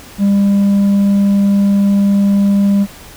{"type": "tone with hard clipping", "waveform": "triangle", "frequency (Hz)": 200, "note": "G3", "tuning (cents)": 35, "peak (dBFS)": -7, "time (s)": [0.18, 2.87], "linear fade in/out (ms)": 50, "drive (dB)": 1, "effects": ["pink hiss -36 dBFS RMS until 3.16 s"]}